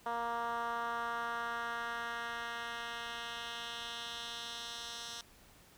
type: tone with band-pass filter sweep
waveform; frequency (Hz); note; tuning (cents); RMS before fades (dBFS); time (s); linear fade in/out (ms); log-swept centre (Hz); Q
10% pulse; 234.3; A#3; +9; -40; 0.06-5.21; 2; 910 to 4900; 1.6
effects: pink hiss -61 dBFS RMS until 5.77 s